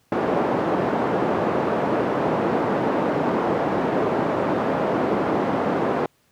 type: band-pass noise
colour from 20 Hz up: pink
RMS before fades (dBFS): -22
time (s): 0.12-6.06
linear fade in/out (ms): 2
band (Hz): 250 to 870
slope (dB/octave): 12
effects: pink hiss -63 dBFS RMS until 6.31 s + high-pass 80 Hz 12 dB/octave